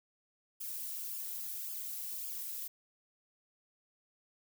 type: noise with flanger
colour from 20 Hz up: violet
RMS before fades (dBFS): -41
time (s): 0.6-2.68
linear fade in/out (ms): 10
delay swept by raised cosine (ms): 0.5 to 2.6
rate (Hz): 1.8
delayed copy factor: -0.7
effects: none